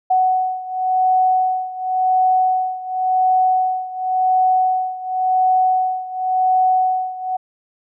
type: beating tone pair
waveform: sine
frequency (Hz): 744 / 744.92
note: F#5 / F#5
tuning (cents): +9 / +11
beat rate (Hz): 0.92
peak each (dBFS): -16 / -19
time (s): 0.1-7.37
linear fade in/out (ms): 10
effects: none